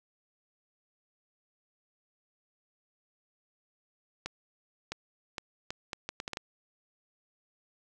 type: accelerating click train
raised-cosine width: 0.2 ms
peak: -18 dBFS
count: 10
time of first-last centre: 4.26-6.371 s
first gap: 660 ms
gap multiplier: 0.7
effects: none